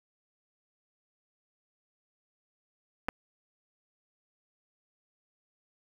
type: clicks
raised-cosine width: 0.5 ms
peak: -16 dBFS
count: 2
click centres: 3.085 / 3.089 s
effects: 7-bit